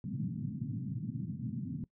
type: band-pass noise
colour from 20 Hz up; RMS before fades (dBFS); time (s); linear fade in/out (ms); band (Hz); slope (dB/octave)
pink; -38; 0.04-1.84; 2; 110 to 250; 48
effects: noise-tail reverb RT60 0.1 s tail -21 dB re dry